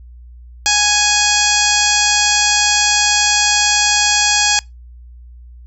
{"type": "harmonic tone with a mistuned harmonic", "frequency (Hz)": 830.6, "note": "G#5", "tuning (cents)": 0, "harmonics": [1, 2, 3, 4, 5, 6, 7, 8, 9], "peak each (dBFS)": [-20, -20, -20, -20, -20, -20, -20, -20, -20], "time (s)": [0.66, 4.59], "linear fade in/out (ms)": 0, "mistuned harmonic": 5, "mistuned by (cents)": 96, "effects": ["noise-tail reverb RT60 0.2 s tail -25 dB re dry", "added 60 Hz sine -35 dBFS peak until 5.66 s"]}